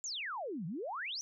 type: exponential two-way sweep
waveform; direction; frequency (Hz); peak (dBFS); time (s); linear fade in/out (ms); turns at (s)
sine; down then up; 7459 to 150.3 to 6180; -37; 0.04-1.21; 0; 0.66
effects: none